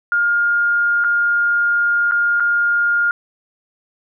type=tone with dropouts; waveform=sine; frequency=1414 Hz; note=F6; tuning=21 cents sharp; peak=-13 dBFS; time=0.12-3.11 s; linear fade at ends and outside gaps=1 ms; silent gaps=1.04-1.045 / 2.112-2.12 / 2.399-2.404 s; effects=none